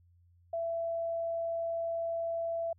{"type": "tone", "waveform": "sine", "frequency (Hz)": 668, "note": "E5", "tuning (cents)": 23, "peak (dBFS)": -31, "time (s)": [0.53, 2.73], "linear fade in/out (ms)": 5, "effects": ["added 87 Hz sine -61 dBFS peak until 2.78 s"]}